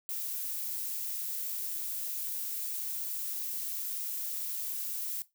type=noise; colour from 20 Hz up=violet; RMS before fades=-36 dBFS; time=0.09-5.22 s; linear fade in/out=0 ms; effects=noise-tail reverb RT60 0.2 s tail -17 dB re dry